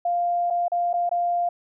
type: tone with dropouts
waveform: sine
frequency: 698.5 Hz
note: F5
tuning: in tune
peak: -20 dBFS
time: 0.05-1.49 s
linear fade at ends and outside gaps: 5 ms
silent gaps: 0.502-0.506 / 0.682-0.718 / 0.931-0.938 / 1.093-1.113 s
effects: none